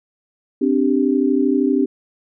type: chord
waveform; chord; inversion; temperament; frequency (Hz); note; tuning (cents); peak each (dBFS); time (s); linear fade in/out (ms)
sine; C suspended second; none; just; 261.6 / 294.3 / 392.4; C4 / D4 / G4; 0 / +4 / +2; -17 / -18 / -20; 0.61-1.86; 10
effects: none